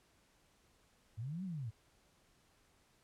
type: linear two-way sweep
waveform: sine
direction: up then down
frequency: 100.1 to 196 to 100.2 Hz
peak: -39 dBFS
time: 1.17-1.71 s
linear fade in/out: 20 ms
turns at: 1.44 s
effects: pink hiss -71 dBFS RMS until 3.03 s + low-pass 11000 Hz 12 dB/octave